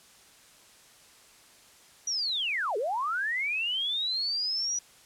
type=linear two-way sweep; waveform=sine; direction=down then up; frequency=5890 to 392 to 5890 Hz; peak=-27 dBFS; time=2.07-4.79 s; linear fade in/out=5 ms; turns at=2.77 s; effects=white hiss -56 dBFS RMS until 5.05 s + low-pass 10000 Hz 12 dB/octave